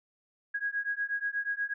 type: beating tone pair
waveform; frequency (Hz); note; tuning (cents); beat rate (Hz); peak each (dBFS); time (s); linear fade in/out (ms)
sine; 1644 / 1652.3; G#6 / G#6; -18 / -9; 8.3; -33 / -33; 0.54-1.74; 10
effects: none